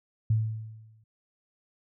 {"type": "tone with exponential decay", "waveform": "sine", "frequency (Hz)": 110, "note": "A2", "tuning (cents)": 0, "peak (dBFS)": -19, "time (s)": [0.3, 1.04], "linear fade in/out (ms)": 5, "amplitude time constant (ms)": 160, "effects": []}